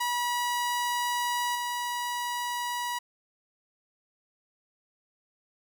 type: tone with level steps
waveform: sawtooth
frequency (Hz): 969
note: B5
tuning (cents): -33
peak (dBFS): -23 / -26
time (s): 0-2.99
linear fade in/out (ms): 10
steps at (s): 1.55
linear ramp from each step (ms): 5
effects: none